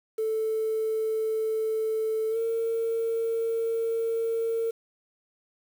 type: tone with pitch glide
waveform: triangle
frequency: 440 to 456 Hz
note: A4 to A#4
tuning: 0 to -38 cents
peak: -21 dBFS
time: 0.18-4.71 s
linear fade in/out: 10 ms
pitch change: +62 cents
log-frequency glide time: 2.3-2.37 s
effects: tanh soft clip ceiling -22 dBFS + 8-bit